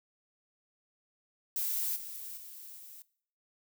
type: noise with level steps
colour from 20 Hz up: violet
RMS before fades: -33 / -43 / -48 / -50 dBFS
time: 1.56-3.02 s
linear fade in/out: 0 ms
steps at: 1.95 / 2.36 / 2.76 s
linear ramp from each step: 20 ms
effects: noise-tail reverb RT60 0.6 s tail -21 dB re dry